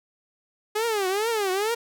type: tone with vibrato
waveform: sawtooth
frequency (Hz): 415.3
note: G#4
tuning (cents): 0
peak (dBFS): -19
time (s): 0.75-1.75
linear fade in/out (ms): 10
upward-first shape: triangle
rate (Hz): 2.3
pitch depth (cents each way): 230
effects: none